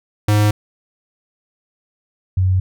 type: tone pair in turn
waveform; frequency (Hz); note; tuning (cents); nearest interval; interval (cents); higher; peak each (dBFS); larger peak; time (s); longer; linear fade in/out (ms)
square / sine; 104.9 / 93.16; G#2 / F#2; +18 / +12; major second; 206; first; -12; neither; 0.28-0.51 / 2.37-2.6; neither; 5
effects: none